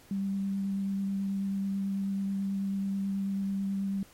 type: tone with vibrato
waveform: sine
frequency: 196.1 Hz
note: G3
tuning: 1 cent sharp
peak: -28 dBFS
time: 0.11-4.03 s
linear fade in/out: 2 ms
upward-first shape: sine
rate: 9.2 Hz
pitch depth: 10 cents each way
effects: pink hiss -57 dBFS RMS until 4.13 s + MP3 64 kbps